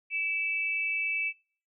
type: tone pair together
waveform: sine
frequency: 2307 / 2637 Hz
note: D7 / E7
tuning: -31 / 0 cents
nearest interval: major second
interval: 231 cents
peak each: -31 / -30 dBFS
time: 0.1-1.33 s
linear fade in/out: 50 ms
effects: noise-tail reverb RT60 0.5 s tail -26 dB re dry